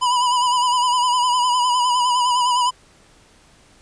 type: tone with vibrato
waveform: square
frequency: 987.8 Hz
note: B5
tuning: in tune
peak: -16 dBFS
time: 0.01-2.71 s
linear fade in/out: 20 ms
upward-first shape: sine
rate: 9.8 Hz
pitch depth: 51 cents each way
effects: pink hiss -52 dBFS RMS until 3.81 s + resampled to 22050 Hz